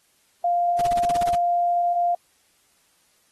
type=tone; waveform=sine; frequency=698.5 Hz; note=F5; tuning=in tune; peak=-18 dBFS; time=0.44-2.15 s; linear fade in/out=5 ms
type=noise bursts; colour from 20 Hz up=pink; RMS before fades=-32 dBFS; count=10; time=0.79-1.352 s; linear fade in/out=2 ms; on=22 ms; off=38 ms
effects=white hiss -63 dBFS RMS until 3.31 s + AAC 32 kbps